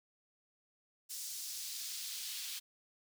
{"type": "noise with high-pass filter sweep", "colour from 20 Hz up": "pink", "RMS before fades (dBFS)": -43, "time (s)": [1.09, 2.6], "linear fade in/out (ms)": 20, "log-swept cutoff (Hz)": [5900, 3400], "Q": 1.3, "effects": []}